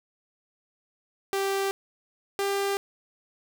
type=tone pair in turn; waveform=sawtooth; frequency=391.7 / 397.2 Hz; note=G4 / G4; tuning=-1 / +23 cents; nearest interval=unison; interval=24 cents; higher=second; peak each=-21 dBFS; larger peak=neither; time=1.33-1.71 / 2.39-2.77 s; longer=neither; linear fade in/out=0 ms; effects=none